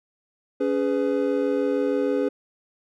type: tone cluster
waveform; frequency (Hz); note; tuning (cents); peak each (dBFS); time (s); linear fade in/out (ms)
triangle; 280.8 / 415.6 / 502; C#4 / G#4 / B4; +22 / +1 / +28; -23; 0.6-2.29; 10
effects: none